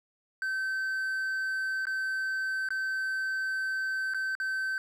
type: tone with dropouts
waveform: triangle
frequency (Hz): 1543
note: G6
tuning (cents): -28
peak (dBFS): -27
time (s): 0.42-4.78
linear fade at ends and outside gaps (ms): 1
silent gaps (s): 1.854-1.869 / 2.688-2.705 / 4.137-4.145 / 4.352-4.4
effects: none